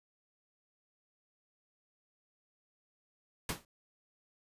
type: noise with exponential decay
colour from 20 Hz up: pink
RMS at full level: -31 dBFS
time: 3.49-3.65 s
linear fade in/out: 2 ms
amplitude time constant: 34 ms
effects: resampled to 32000 Hz